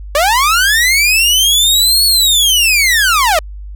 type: linear two-way sweep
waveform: sawtooth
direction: up then down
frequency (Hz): 554.4 to 4423 to 591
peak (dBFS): -5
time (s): 0.15-3.39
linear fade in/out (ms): 2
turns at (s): 2.05
effects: added 50 Hz sine -25 dBFS peak until 3.75 s